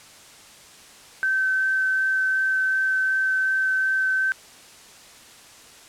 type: tone with vibrato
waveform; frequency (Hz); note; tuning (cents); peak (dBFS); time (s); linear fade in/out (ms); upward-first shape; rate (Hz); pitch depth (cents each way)
sine; 1540; G6; -31; -19; 1.23-4.32; 0; sine; 2.7; 8
effects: white hiss -47 dBFS RMS until 5.88 s + low-pass 9000 Hz 12 dB/octave